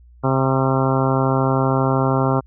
harmonic tone with a mistuned harmonic, 132.8 Hz, C3, 26 cents sharp, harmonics 1 / 2 / 3 / 4 / 5 / 6 / 7 / 8 / 9 / 10, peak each -19 / -22 / -24 / -25 / -26 / -27 / -27 / -28 / -29 / -29 dBFS, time 0.23-2.41 s, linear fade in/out 20 ms, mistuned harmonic 10, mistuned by +38 cents, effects added 60 Hz sine -44 dBFS peak until 2.46 s

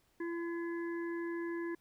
harmonic tone, 339.1 Hz, E4, 49 cents sharp, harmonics 1 / 3 / 5 / 6, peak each -36 / -49 / -47 / -55 dBFS, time 0.2-1.75 s, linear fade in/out 5 ms, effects pink hiss -73 dBFS RMS until 1.8 s

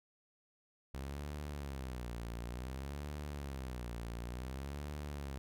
sawtooth tone with vibrato, 65.4 Hz, C2, in tune, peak -37 dBFS, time 0.94-5.38 s, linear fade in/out 0 ms, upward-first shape sine, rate 0.56 Hz, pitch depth 210 cents each way, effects none

